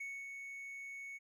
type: tone with ADSR envelope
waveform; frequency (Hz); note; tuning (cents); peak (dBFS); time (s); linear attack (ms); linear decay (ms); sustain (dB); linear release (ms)
triangle; 2217; C#7; 0; -39; 0-1.19; 8; 250; -4; 28
effects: none